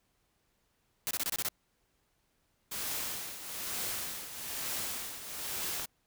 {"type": "noise bursts", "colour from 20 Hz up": "white", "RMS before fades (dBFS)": -33, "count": 7, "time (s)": [1.07, 1.486], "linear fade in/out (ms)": 0, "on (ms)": 38, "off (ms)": 25}
{"type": "noise with tremolo", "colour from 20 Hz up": "white", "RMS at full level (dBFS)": -35, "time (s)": [2.71, 5.86], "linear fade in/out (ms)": 10, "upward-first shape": "triangle", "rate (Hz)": 1.1, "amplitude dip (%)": 70}
{"type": "click", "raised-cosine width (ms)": 0.3, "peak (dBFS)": -22, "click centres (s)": 5.797}
{"effects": ["pink hiss -75 dBFS RMS until 6.06 s"]}